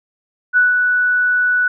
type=tone with ADSR envelope; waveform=sine; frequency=1480 Hz; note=F#6; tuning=in tune; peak=-8 dBFS; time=0.53-1.68 s; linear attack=39 ms; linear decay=160 ms; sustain=-4 dB; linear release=4 ms; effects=none